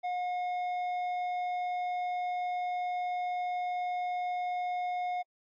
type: tone with tanh clipping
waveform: sine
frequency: 720 Hz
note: F#5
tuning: 47 cents flat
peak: -32 dBFS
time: 0.03-5.23 s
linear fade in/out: 20 ms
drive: 8 dB
effects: AAC 48 kbps